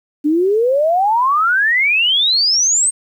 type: exponential sweep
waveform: sine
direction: up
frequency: 287.9 to 8570 Hz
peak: -11 dBFS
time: 0.24-2.91 s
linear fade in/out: 20 ms
effects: 8-bit